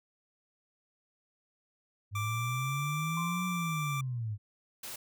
sine linear two-way sweep, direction up then down, 100 to 182.7 to 100.9 Hz, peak -32 dBFS, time 2.11-4.38 s, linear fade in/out 50 ms, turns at 3.46 s
25% pulse tone, 1174.7 Hz, D6, in tune, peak -31 dBFS, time 2.15-4.01 s, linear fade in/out 5 ms
sine tone with exponential decay, 1046.5 Hz, C6, in tune, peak -35 dBFS, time 3.17-4.19 s, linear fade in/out 2 ms, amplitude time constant 220 ms
white noise, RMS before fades -42 dBFS, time 4.83-4.96 s, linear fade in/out 5 ms
effects none

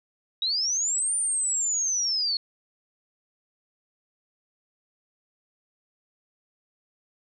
sine linear two-way sweep, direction up then down, 3755 to 9210 to 4295 Hz, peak -23 dBFS, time 0.42-2.37 s, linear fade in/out 2 ms, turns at 1.16 s, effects none

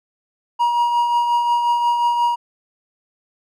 triangle tone with tremolo, 953 Hz, A#5, 38 cents sharp, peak -11 dBFS, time 0.59-2.36 s, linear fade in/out 20 ms, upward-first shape triangle, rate 5.6 Hz, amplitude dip 45%, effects none

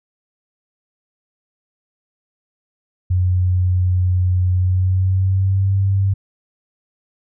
sine tone with pitch glide, 91 to 97.53 Hz, F#2 to G2, -28 to -8 cents, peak -13 dBFS, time 3.1-6.14 s, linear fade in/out 10 ms, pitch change +120 cents, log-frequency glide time 4.53-5.74 s, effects none

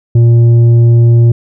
sine tone with tanh clipping, 117.5 Hz, A#2, 14 cents sharp, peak -4 dBFS, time 0.15-1.32 s, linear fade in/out 5 ms, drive 6 dB, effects none

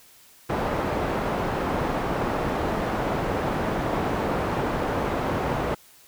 white low-pass noise, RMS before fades -26 dBFS, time 0.49-5.75 s, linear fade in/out 10 ms, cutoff 810 Hz, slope 12 dB/octave, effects white hiss -53 dBFS RMS until 6.07 s

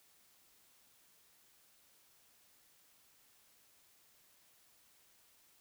silence, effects white hiss -68 dBFS RMS until 5.6 s

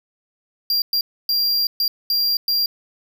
square tone bursts at uneven times, 4761 Hz, D8, 23 cents sharp, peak -17 dBFS, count 6, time 0.7-0.82 / 0.93-1.01 / 1.29-1.67 / 1.8-1.88 / 2.1-2.37 / 2.48-2.66 s, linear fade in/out 2 ms, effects none

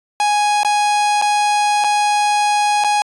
45% pulse tone with dropouts, 830.6 Hz, G#5, in tune, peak -13 dBFS, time 0.2-3.02 s, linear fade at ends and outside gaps 1 ms, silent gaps 0.633-0.648 / 1.215-1.222 / 1.84-1.844 / 2.839-2.845 s, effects resampled to 24000 Hz

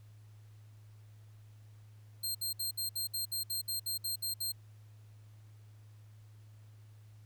15% pulse tone bursts, 4186 Hz, C8, in tune, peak -27 dBFS, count 13, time 2.23-4.522 s, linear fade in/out 10 ms, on 120 ms, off 61 ms, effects added 106 Hz sine -53 dBFS peak until 7.25 s + pink hiss -70 dBFS RMS until 7.25 s

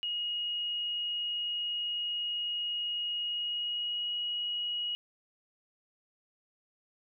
sine tone with pitch glide, 2882 to 2902 Hz, F#7 to F#7, -46 to -34 cents, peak -31 dBFS, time 0.03-4.95 s, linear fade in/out 0 ms, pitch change +12 cents, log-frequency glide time 3.23-4.13 s, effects none

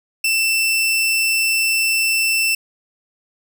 sawtooth tone, 2670 Hz, E7, 22 cents sharp, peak -12 dBFS, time 0.24-2.55 s, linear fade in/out 5 ms, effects none

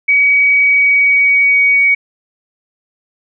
sine tone with pitch glide, 2265 to 2248 Hz, C#7 to C#7, +37 to +24 cents, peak -7 dBFS, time 0.08-1.95 s, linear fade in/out 10 ms, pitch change -13 cents, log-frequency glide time 0.63-1.75 s, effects none

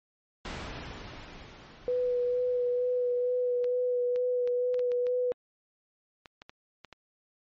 pink noise with exponential decay, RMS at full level -36 dBFS, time 0.45-4.09 s, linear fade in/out 2 ms, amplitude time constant 790 ms
sine tone with vibrato, 493.9 Hz, B4, in tune, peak -25 dBFS, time 1.88-5.32 s, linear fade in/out 0 ms, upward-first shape sine, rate 2.2 Hz, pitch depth 15 cents each way
clicks, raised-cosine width 0.2 ms, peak -27 dBFS, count 12, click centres 3.643 / 4.16 / 4.475 / 4.743 / 4.793 / 4.918 / 5.068 / 6.258 / 6.419 / 6.495 / 6.847 / 6.927 s
effects low-pass 4000 Hz 12 dB/octave + MP3 32 kbps

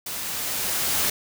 white noise with level ramp, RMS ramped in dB -32 to -22 dBFS, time 0.06-1.1 s, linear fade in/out 5 ms, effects none

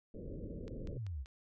pink low-pass noise, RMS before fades -44 dBFS, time 0.14-0.98 s, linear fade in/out 5 ms, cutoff 570 Hz, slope 96 dB/octave
click train, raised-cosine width 0.2 ms, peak -37 dBFS, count 4, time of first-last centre 0.68-1.259 s, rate 5.18 Hz
sine exponential sweep, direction down, 145.9 to 58.7 Hz, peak -38 dBFS, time 0.92-1.26 s, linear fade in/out 50 ms
effects none

